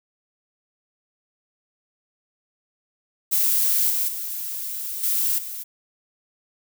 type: noise with level steps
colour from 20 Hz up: violet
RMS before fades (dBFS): -20 / -23 / -30 / -22 / -33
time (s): 3.31-5.64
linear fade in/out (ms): 20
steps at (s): 3.9 / 4.08 / 5.03 / 5.38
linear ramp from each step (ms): 5
effects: none